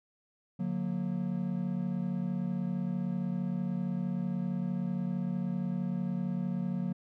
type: chord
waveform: triangle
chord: D augmented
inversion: none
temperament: equal with one note detuned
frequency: 146.83 / 182.24 / 233.1 Hz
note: D3 / F#3 / A#3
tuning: 0 / -26 / 0 cents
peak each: -36 / -30 / -35 dBFS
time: 0.59-6.93 s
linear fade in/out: 10 ms
effects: none